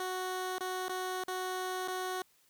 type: tone with dropouts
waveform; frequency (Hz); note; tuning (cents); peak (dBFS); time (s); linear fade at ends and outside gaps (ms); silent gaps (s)
15% pulse; 370; F#4; 0; -28; 0-2.22; 2; 0.584-0.607 / 0.884-0.894 / 1.238-1.281 / 1.877-1.882
effects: white hiss -68 dBFS RMS until 2.49 s